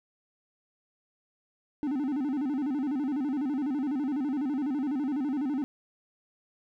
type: tone with vibrato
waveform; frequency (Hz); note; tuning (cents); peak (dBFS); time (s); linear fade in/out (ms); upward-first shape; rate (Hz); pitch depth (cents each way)
triangle; 277.2; C#4; 0; -25; 1.83-5.64; 0; square; 12; 130
effects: none